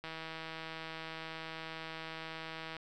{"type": "click train", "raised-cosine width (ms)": 0.3, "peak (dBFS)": -27, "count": 440, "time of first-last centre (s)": [0.04, 2.767], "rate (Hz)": 161, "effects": []}